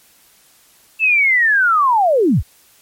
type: linear sweep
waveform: sine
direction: down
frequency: 2668 to 32.11 Hz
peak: -10 dBFS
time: 0.99-2.43 s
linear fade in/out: 50 ms
effects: white hiss -51 dBFS RMS until 2.81 s + MP3 64 kbps